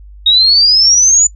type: exponential sweep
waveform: sine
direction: up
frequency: 3729 to 7040 Hz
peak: -5 dBFS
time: 0.26-1.27 s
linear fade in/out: 5 ms
effects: noise-tail reverb RT60 0.1 s tail -19 dB re dry + added 50 Hz sine -32 dBFS peak until 1.35 s